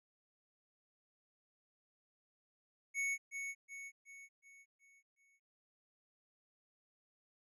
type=tone with echo; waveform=square; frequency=2217 Hz; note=C#7; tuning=in tune; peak=-35 dBFS; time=2.94-3.18 s; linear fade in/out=50 ms; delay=370 ms; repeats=6; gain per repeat=-6 dB; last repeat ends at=5.4 s; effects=low-pass 10000 Hz 12 dB/octave